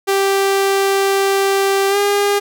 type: tone with pitch glide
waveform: sawtooth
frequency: 392 to 405.6 Hz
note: G4 to G#4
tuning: 0 to -41 cents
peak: -9 dBFS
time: 0.07-2.4 s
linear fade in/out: 20 ms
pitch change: +59 cents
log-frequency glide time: 1.89-1.97 s
effects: none